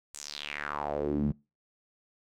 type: tone with band-pass filter sweep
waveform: sawtooth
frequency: 73.42 Hz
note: D2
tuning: in tune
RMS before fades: -33 dBFS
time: 0.14-1.32 s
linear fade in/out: 5 ms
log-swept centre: 8300 to 170 Hz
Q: 4
effects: noise-tail reverb RT60 0.3 s tail -26 dB re dry